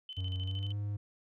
sine tone with tremolo, 3045 Hz, F#7, 49 cents sharp, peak -40 dBFS, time 0.09-0.72 s, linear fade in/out 2 ms, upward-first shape square, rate 13 Hz, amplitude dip 70%
triangle tone with pitch glide, 92.5 to 102.64 Hz, F#2 to G#2, 0 to -20 cents, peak -31 dBFS, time 0.17-0.97 s, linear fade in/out 10 ms, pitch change +180 cents, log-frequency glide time 0.41-0.76 s
effects none

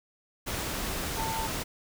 sine tone in noise, 894 Hz, A5, 27 cents sharp, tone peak -32 dBFS, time 1.17-1.48 s, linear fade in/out 20 ms, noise pink, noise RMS -33 dBFS, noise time 0.46-1.64 s, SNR -2 dB, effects none

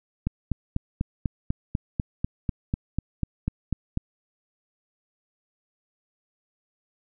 click train, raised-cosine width 5 ms, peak -12 dBFS, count 16, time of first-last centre 0.27-3.974 s, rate 4.05 Hz, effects none

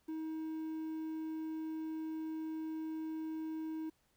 triangle tone with quantisation, 316.8 Hz, D#4, 31 cents sharp, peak -36 dBFS, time 0.08-3.9 s, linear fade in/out 10 ms, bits 11, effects pink hiss -75 dBFS RMS until 4.16 s

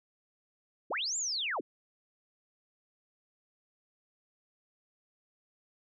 sine linear two-way sweep, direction up then down, 174.61 to 7480 to 174.61 Hz, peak -31 dBFS, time 0.9-1.61 s, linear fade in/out 10 ms, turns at 1.17 s, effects none

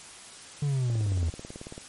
triangle linear sweep, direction down, 148.2 to 78.2 Hz, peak -22 dBFS, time 0.62-1.3 s, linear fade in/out 5 ms
click train, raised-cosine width 2 ms, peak -26 dBFS, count 17, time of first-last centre 0.9-1.779 s, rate 18.2 Hz
effects white hiss -46 dBFS RMS until 1.88 s + MP3 48 kbps

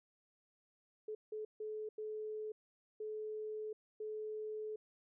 sine tone bursts at uneven times, 430 Hz, A4, 40 cents flat, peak -40 dBFS, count 6, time 1.08-1.15 / 1.32-1.45 / 1.6-1.89 / 1.98-2.52 / 3-3.73 / 4-4.76 s, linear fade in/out 5 ms, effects none

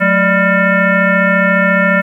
sine tone with frequency modulation, 987.8 Hz, B5, in tune, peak -8 dBFS, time 0-2.02 s, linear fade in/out 20 ms, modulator 402 Hz, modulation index 2.7, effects 8-bit

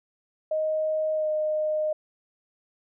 sine tone with pitch glide, 624 to 615.4 Hz, D#5 to D#5, +5 to -19 cents, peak -23 dBFS, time 0.51-1.93 s, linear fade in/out 5 ms, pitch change -24 cents, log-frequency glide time 1.14-1.29 s, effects none

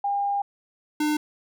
sine / square tone pair in turn, 805 / 301.5 Hz, G5 / D4, +46 / +46 cents, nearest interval octave + perfect fourth, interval 1700 cents, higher first, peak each -22 dBFS, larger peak neither, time 0.04-0.42 / 1-1.17 s, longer first, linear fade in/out 5 ms, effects none

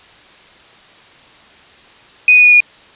sine tone with pitch steps, 2489 / 2473 / 2458 / 2442 Hz, D#7 / D#7 / D#7 / D#7, 0 / -11 / -22 / -33 cents, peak -4 dBFS, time 2.28-2.604 s, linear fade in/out 2 ms, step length 81 ms, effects white hiss -43 dBFS RMS until 2.95 s + resampled to 8000 Hz

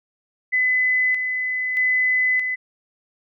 sine tone with tremolo, 2013 Hz, B6, 33 cents sharp, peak -16 dBFS, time 0.52-2.56 s, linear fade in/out 20 ms, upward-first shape square, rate 0.8 Hz, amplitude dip 45%, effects none

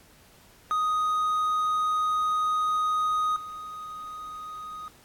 triangle tone with level steps, 1247 Hz, D#6, 3 cents sharp, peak -21 / -34 dBFS, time 0.71-4.88 s, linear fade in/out 0 ms, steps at 3.36 s, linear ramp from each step 2 ms, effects pink hiss -56 dBFS RMS until 5.04 s + AAC 64 kbps

